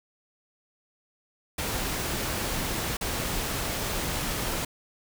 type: noise with dropouts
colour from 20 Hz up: pink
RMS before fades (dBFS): -30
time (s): 1.58-4.65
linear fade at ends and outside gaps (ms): 5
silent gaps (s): 2.97-3.01
effects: none